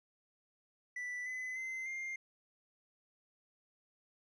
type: tone with pitch steps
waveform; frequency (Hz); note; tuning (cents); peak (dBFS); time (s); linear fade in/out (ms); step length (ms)
triangle; 1975.5 / 2019 / 2064 / 2110; B6 / B6 / C7 / C7; 0 / +38 / -24 / +14; -37; 0.96-2.16; 5; 300
effects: resampled to 22050 Hz